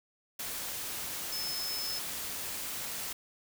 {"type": "tone in noise", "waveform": "sine", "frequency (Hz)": 5210, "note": "E8", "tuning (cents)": -21, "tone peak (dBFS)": -35, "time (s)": [1.32, 1.99], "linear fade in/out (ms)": 5, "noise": "white", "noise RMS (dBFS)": -38, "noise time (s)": [0.39, 3.13], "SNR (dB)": 0, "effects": []}